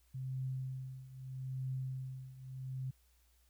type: tone with tremolo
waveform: sine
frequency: 130.81 Hz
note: C3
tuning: in tune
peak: -35 dBFS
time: 0.14-2.91 s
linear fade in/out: 10 ms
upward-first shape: triangle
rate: 0.79 Hz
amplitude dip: 85%
effects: added 60 Hz sine -68 dBFS peak until 3.49 s + white hiss -74 dBFS RMS until 3.49 s